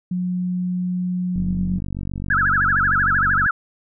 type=tone with pitch glide; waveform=sine; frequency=180.5 to 181.86 Hz; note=F#3 to F#3; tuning=-43 to -30 cents; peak=-20 dBFS; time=0.11-1.79 s; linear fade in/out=5 ms; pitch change=+13 cents; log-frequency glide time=1.37-1.62 s
type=click train; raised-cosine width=5 ms; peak=-16 dBFS; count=101; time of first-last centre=1.36-3.461 s; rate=47.6 Hz
type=tone with vibrato; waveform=sine; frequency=1480 Hz; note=F#6; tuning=in tune; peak=-15 dBFS; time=2.3-3.51 s; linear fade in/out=5 ms; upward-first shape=sine; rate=13 Hz; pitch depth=250 cents each way
effects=none